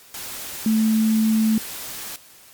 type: tone in noise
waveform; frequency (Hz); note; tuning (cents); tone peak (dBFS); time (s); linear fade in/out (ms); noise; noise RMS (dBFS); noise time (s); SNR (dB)
sine; 220; A3; 0; -15; 0.66-1.58; 2; white; -33; 0.14-2.16; +15
effects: white hiss -48 dBFS RMS until 2.53 s + MP3 96 kbps